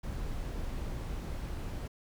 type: noise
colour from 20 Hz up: brown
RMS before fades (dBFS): -37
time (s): 0.03-1.88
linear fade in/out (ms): 10
effects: none